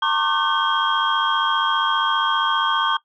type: tone cluster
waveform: sine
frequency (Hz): 910 / 1085 / 1180 / 1528 / 3237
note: A#5 / C#6 / D6 / G6 / G#7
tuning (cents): -42 / -37 / +8 / -45 / -45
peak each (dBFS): -23 / -23 / -23 / -24 / -23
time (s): 0.02-2.97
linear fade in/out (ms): 5
effects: noise-tail reverb RT60 0.1 s tail -19 dB re dry + tanh soft clip ceiling -7 dBFS